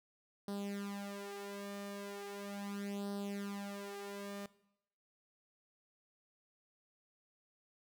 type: tone with flanger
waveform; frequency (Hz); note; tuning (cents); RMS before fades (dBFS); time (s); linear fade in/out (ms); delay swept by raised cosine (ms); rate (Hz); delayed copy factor
sawtooth; 201; G3; +44; -44; 0.48-4.46; 2; 0.21 to 3.31; 0.38; +0.8
effects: noise-tail reverb RT60 0.8 s tail -19 dB re dry